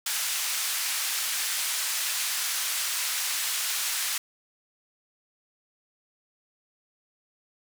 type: band-pass noise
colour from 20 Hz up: white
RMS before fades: -29 dBFS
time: 0.06-4.18 s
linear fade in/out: 5 ms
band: 1300 to 11000 Hz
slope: 12 dB/octave
effects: none